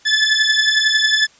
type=beating tone pair; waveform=20% pulse; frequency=1729 / 1740 Hz; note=A6 / A6; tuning=-31 / -20 cents; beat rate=11 Hz; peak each=-11 dBFS; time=0.05-1.27 s; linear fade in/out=20 ms; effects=white hiss -50 dBFS RMS until 1.39 s + resampled to 16000 Hz